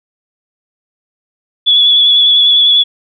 sine tone with vibrato, 3409 Hz, G#7, 45 cents sharp, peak -5 dBFS, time 1.66-2.84 s, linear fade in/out 20 ms, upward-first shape square, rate 10 Hz, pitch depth 19 cents each way, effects none

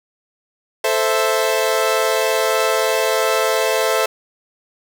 sawtooth chord, A minor, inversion none, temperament equal, 440 / 523.3 / 659.3 Hz, A4 / C5 / E5, 0 / 0 / 0 cents, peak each -16 dBFS, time 0.84-4.06 s, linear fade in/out 5 ms, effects none

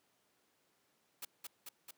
white noise with echo, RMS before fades -44 dBFS, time 1.22-1.25 s, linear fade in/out 5 ms, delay 220 ms, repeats 3, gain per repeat -2 dB, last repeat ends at 1.91 s, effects pink hiss -75 dBFS RMS until 1.97 s + high-pass 200 Hz 12 dB/octave

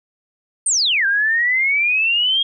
sine exponential two-way sweep, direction down then up, 9130 to 1568 to 3270 Hz, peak -14 dBFS, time 0.66-2.43 s, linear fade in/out 5 ms, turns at 1.06 s, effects none

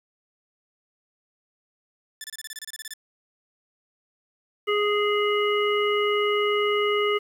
10% pulse tone bursts, 1753 Hz, A6, 7 cents flat, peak -25 dBFS, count 13, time 2.21-2.937 s, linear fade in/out 2 ms, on 31 ms, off 27 ms
harmonic tone, 415.3 Hz, G#4, in tune, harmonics 1 / 3 / 5 / 7, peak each -22 / -27 / -29 / -30 dBFS, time 4.67-7.19 s, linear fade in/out 20 ms
effects 9-bit

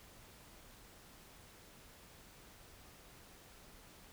silence, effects pink hiss -59 dBFS RMS until 4.12 s

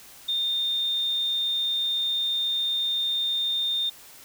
sine tone, 3634 Hz, A#7, 45 cents flat, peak -23 dBFS, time 0.28-3.9 s, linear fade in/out 10 ms, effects white hiss -48 dBFS RMS until 4.24 s

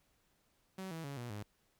sawtooth tone with pitch steps, 189.4 / 162.99 / 140.26 / 120.7 / 103.87 Hz, F#3 / E3 / C#3 / B2 / G#2, +41 / -19 / +21 / -39 / +1 cents, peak -38 dBFS, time 0.78-1.43 s, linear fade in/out 5 ms, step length 130 ms, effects pink hiss -75 dBFS RMS until 1.79 s

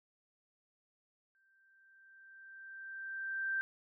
sine tone with exponential growth, 1568 Hz, G6, in tune, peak -31 dBFS, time 1.35-3.61 s, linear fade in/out 0 ms, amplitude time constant 490 ms, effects none

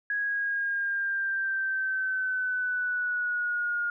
sine exponential sweep, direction down, 1661.2 to 1422 Hz, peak -26 dBFS, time 0.1-3.9 s, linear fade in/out 2 ms, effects none

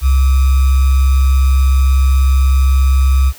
sine tone with sample-and-hold, 66.5 Hz, C2, 29 cents sharp, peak -7 dBFS, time 0.01-3.33 s, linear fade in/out 50 ms, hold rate 1225 Hz, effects white hiss -38 dBFS RMS until 3.38 s

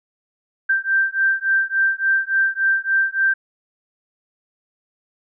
sine beating tone pair, 1568 / 1571.5 Hz, G6 / G6, 0 / +4 cents, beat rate 3.5 Hz, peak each -19 dBFS, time 0.69-3.34 s, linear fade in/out 10 ms, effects none

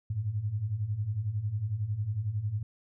sine beating tone pair, 98 / 109 Hz, G2 / A2, 0 / -16 cents, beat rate 11 Hz, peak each -35 / -30 dBFS, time 0.1-2.63 s, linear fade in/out 5 ms, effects none

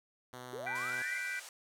5% pulse tone with vibrato, 125.1 Hz, B2, 23 cents sharp, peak -34 dBFS, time 0.33-1.02 s, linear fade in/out 2 ms, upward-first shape sine, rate 9.7 Hz, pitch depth 9 cents each way
sine linear sweep, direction up, 370 to 2116 Hz, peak -40 dBFS, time 0.53-1.18 s, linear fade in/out 2 ms
sine chord, G major seventh, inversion third, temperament equal, 1480 / 1568 / 1975.5 / 2349 Hz, F#6 / G6 / B6 / D7, 0 / 0 / 0 / 0 cents, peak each -42 / -42 / -40 / -41 dBFS, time 0.66-1.4 s, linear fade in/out 10 ms
white band-pass noise, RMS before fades -50 dBFS, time 0.75-1.49 s, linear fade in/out 2 ms, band 490 to 10000 Hz, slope 24 dB/octave
effects none

